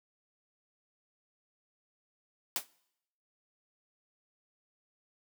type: noise with exponential decay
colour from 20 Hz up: white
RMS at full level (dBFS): -28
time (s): 2.56-2.67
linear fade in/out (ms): 1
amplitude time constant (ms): 22
effects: noise-tail reverb RT60 0.8 s tail -24 dB re dry + high-pass 200 Hz 12 dB/octave